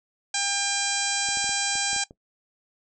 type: harmonic tone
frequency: 800 Hz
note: G5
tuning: 35 cents sharp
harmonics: 1 / 2 / 3 / 4 / 5 / 6 / 7 / 8 / 9 / 10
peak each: -33 / -33 / -33 / -33 / -33 / -33 / -33 / -33 / -33 / -33 dBFS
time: 0.34-2.04 s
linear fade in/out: 5 ms
type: clicks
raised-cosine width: 2 ms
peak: -30 dBFS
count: 8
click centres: 1.288 / 1.372 / 1.443 / 1.493 / 1.755 / 1.931 / 1.963 / 2.109 s
effects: noise-tail reverb RT60 0.1 s tail -18 dB re dry